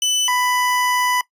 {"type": "tone pair in turn", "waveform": "25% pulse", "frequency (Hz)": [3000, 993.1], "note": ["F#7", "B5"], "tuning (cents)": [23, 9], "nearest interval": "octave + perfect fifth", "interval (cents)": 1914, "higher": "first", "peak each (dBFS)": [-12, -13], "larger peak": "first", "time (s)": [[0.02, 0.28], [0.28, 1.21]], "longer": "second", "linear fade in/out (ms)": 2, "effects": ["noise-tail reverb RT60 0.1 s tail -19 dB re dry", "resampled to 32000 Hz"]}